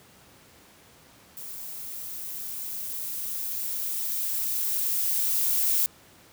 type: noise with level ramp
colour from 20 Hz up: violet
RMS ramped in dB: -39 to -23 dBFS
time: 1.37-5.86 s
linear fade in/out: 0 ms
effects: pink hiss -54 dBFS RMS until 6.32 s + high-pass 80 Hz 12 dB/octave